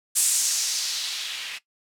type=noise with low-pass filter sweep; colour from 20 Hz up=violet; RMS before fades=-26 dBFS; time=0.15-1.59 s; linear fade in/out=20 ms; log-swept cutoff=9000 to 2500 Hz; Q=1.9; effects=noise-tail reverb RT60 0.1 s tail -17 dB re dry